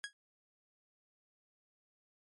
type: tone with exponential decay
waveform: sawtooth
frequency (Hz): 1654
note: G#6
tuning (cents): -8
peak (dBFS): -31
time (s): 0.04-0.13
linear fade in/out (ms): 0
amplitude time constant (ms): 18
effects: MP3 48 kbps